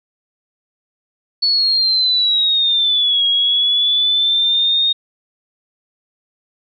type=linear two-way sweep; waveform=sine; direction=down then up; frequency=4435 to 3288 to 3711 Hz; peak=-12 dBFS; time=1.42-4.93 s; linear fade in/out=10 ms; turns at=3.25 s; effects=none